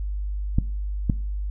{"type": "clicks", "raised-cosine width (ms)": 5, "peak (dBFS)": -7, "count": 2, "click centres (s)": [0.585, 1.098], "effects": ["noise-tail reverb RT60 0.4 s tail -19 dB re dry", "added 50 Hz sine -25 dBFS peak until 1.5 s"]}